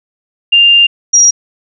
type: tone pair in turn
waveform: sine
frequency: 2797 / 5708 Hz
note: F7 / F8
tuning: +2 / +37 cents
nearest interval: octave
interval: 1235 cents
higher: second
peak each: -3 dBFS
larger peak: neither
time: 0.52-0.87 / 1.13-1.31 s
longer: first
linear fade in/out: 10 ms
effects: none